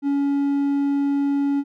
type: tone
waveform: triangle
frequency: 281.4 Hz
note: C#4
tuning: 26 cents sharp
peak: -16 dBFS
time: 0.02-1.64 s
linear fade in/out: 50 ms
effects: none